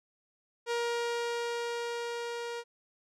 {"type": "tone with level ramp", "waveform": "sawtooth", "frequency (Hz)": 472.2, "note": "A#4", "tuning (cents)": 22, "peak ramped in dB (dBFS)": [-25, -32], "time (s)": [0.66, 2.64], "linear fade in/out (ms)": 50, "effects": ["low-pass 7000 Hz 12 dB/octave"]}